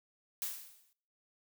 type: noise with exponential decay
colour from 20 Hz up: blue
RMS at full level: -35 dBFS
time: 0.42-0.93 s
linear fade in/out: 0 ms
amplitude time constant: 110 ms
effects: noise-tail reverb RT60 0.7 s tail -25 dB re dry